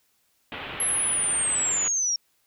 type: low-pass noise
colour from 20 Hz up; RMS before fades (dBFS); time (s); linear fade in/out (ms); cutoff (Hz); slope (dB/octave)
white; -36; 0.52-1.88; 0; 3300; 48
type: linear sweep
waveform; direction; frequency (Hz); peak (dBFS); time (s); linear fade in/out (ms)
sine; down; 11175 to 5520; -22; 0.8-2.16; 2
effects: white hiss -68 dBFS RMS until 2.46 s